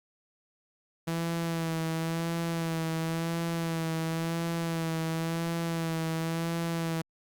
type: tone with vibrato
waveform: sawtooth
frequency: 164.81 Hz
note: E3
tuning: in tune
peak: -25 dBFS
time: 1.07-7.02 s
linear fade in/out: 10 ms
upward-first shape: sine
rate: 0.95 Hz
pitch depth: 30 cents each way
effects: Opus 48 kbps